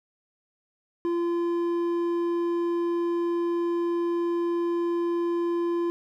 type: tone with hard clipping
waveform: sine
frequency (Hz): 342.9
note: F4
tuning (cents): -32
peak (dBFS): -25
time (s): 1.05-5.9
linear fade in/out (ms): 0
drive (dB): 6
effects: none